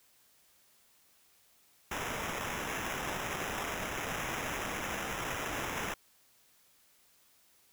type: noise with sample-and-hold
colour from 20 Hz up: white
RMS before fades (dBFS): -37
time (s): 1.91-5.94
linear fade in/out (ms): 5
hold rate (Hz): 4410
effects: white hiss -66 dBFS RMS until 7.72 s